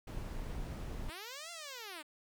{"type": "noise", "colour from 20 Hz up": "brown", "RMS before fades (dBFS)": -41, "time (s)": [0.07, 1.1], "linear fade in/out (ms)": 5}
{"type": "linear two-way sweep", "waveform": "5% pulse", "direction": "up then down", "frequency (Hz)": [286.2, 698.5, 286.2], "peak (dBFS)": -33, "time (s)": [1.08, 2.03], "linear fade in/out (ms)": 20, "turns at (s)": 1.51}
{"effects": []}